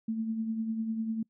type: tone with tremolo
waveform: sine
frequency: 223 Hz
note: A3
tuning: 23 cents sharp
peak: -27 dBFS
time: 0.08-1.23 s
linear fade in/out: 5 ms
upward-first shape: triangle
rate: 10 Hz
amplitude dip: 55%
effects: noise-tail reverb RT60 0.1 s tail -25 dB re dry